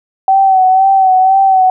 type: tone with vibrato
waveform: sine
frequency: 762 Hz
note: G5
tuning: 49 cents flat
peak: -5 dBFS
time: 0.28-1.7 s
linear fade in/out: 2 ms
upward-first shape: sine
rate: 2 Hz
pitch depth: 39 cents each way
effects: none